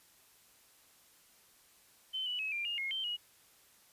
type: tone with pitch steps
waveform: sine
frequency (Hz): 3069 / 2957 / 2568 / 2383 / 2838 / 2155 / 3122 / 2899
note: G7 / F#7 / E7 / D7 / F7 / C#7 / G7 / F#7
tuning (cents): -37 / -2 / -46 / +25 / +27 / -49 / -8 / -36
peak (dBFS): -34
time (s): 2.13-3.17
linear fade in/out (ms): 20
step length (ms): 130
effects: white hiss -64 dBFS RMS until 3.92 s + resampled to 32000 Hz